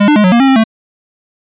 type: tone with pitch steps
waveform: square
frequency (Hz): 203.8 / 298.3 / 209.7 / 183.4 / 235.7 / 270.1 / 266.3 / 222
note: G#3 / D4 / G#3 / F#3 / A#3 / C#4 / C4 / A3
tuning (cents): -32 / +27 / +17 / -15 / +19 / -45 / +31 / +16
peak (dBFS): -6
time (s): 0-0.64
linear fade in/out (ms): 10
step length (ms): 80
effects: resampled to 8000 Hz